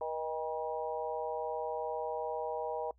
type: harmonic tone with a mistuned harmonic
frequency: 160 Hz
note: D#3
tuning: 49 cents sharp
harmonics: 3 / 4 / 5 / 6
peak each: -38 / -39 / -40 / -41 dBFS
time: 0.01-2.91 s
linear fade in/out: 2 ms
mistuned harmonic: 4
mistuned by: -48 cents
effects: noise-tail reverb RT60 0.1 s tail -24 dB re dry + added 60 Hz sine -63 dBFS peak until 2.98 s